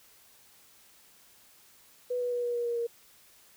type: tone with pitch steps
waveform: sine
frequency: 493.9 / 489.6 / 485.4 / 481.2 / 477.1 / 473 / 468.9 Hz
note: B4 / B4 / B4 / B4 / A#4 / A#4 / A#4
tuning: 0 / -15 / -30 / -45 / +40 / +25 / +10 cents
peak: -28 dBFS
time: 2.1-2.87 s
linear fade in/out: 10 ms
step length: 110 ms
effects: white hiss -59 dBFS RMS until 3.56 s